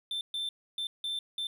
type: tone bursts at uneven times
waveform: triangle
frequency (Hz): 3554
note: A7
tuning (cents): +17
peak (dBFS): -30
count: 5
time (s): 0.11-0.21 / 0.34-0.49 / 0.78-0.87 / 1.04-1.19 / 1.38-1.47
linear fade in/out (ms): 2
effects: none